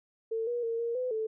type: tone with pitch steps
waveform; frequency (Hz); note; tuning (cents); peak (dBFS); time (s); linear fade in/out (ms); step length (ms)
sine; 449.4 / 480.3 / 458.8 / 467.1 / 505 / 439.4; A4 / B4 / A#4 / A#4 / B4 / A4; +37 / -48 / -28 / +3 / +39 / -2; -29; 0.31-1.27; 10; 160
effects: none